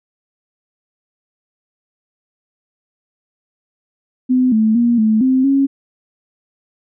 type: tone with pitch steps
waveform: sine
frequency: 254.2 / 218.7 / 237.4 / 217.9 / 260.2 / 274.3 Hz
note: C4 / A3 / A#3 / A3 / C4 / C#4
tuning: -50 / -10 / +32 / -17 / -9 / -18 cents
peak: -10 dBFS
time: 4.29-5.67 s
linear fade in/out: 20 ms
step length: 230 ms
effects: none